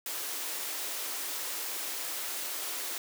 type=high-pass noise; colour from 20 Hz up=white; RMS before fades=-36 dBFS; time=0.06-2.98 s; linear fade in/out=2 ms; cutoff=270 Hz; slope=48 dB/octave; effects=none